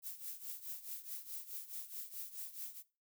violet noise with tremolo, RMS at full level -43 dBFS, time 0.02-2.83 s, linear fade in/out 50 ms, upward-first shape triangle, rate 4.7 Hz, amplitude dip 85%, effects noise-tail reverb RT60 0.3 s tail -19 dB re dry

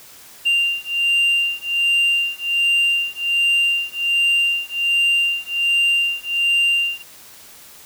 sine beating tone pair, 2785 / 2786.3 Hz, F7 / F7, -5 / -5 cents, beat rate 1.3 Hz, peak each -17 dBFS, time 0.45-7.03 s, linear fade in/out 20 ms, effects tanh soft clip ceiling -12 dBFS + white hiss -43 dBFS RMS until 7.85 s

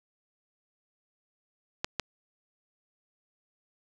clicks, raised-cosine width 0.2 ms, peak -11 dBFS, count 2, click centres 1.845 / 1.997 s, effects none

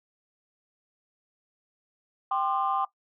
sine chord, G suspended fourth, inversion none, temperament equal with one note detuned, 784 / 1046.5 / 1200.7 Hz, G5 / C6 / D6, 0 / 0 / +38 cents, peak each -27 / -29 / -29 dBFS, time 2.31-2.85 s, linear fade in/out 5 ms, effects noise-tail reverb RT60 0.1 s tail -17 dB re dry + tanh soft clip ceiling -16 dBFS

